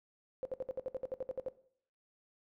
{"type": "tone bursts", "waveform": "sine", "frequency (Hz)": 522, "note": "C5", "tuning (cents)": -4, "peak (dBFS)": -34, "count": 13, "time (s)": [0.43, 1.484], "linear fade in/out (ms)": 0, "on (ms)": 22, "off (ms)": 64, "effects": ["noise-tail reverb RT60 0.6 s tail -17 dB re dry"]}